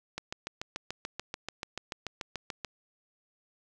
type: click train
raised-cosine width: 0.2 ms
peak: -18 dBFS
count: 18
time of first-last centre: 0.18-2.647 s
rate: 6.89 Hz
effects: none